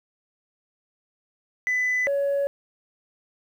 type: tone pair in turn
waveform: sine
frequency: 2000 / 561.2 Hz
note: B6 / C#5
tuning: +21 / +21 cents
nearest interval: octave + minor seventh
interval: 2200 cents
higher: first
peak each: -19 dBFS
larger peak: neither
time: 1.67-2.07 / 2.07-2.47 s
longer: neither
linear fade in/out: 0 ms
effects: tanh soft clip ceiling -19 dBFS + 9-bit